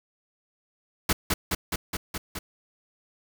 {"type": "noise with echo", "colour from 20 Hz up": "pink", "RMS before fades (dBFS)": -22, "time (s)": [1.09, 1.13], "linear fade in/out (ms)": 5, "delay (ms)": 210, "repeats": 6, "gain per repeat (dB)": -2, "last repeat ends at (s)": 2.39, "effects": []}